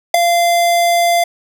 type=tone with ADSR envelope; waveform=square; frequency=690 Hz; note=F5; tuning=21 cents flat; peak=-3 dBFS; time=0.14-1.24 s; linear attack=5 ms; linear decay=4 ms; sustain=-8 dB; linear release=6 ms; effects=none